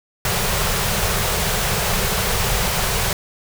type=band-stop noise; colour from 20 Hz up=pink; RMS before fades=-20 dBFS; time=0.25-3.13 s; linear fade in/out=2 ms; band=210 to 370 Hz; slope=96 dB/octave; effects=none